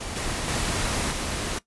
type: noise with level steps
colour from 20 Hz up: pink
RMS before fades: -33 / -29 / -26 / -29 dBFS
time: 0-1.59 s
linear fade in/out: 10 ms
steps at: 0.16 / 0.48 / 1.11 s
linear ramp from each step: 2 ms
effects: noise-tail reverb RT60 0.1 s tail -17 dB re dry + resampled to 24000 Hz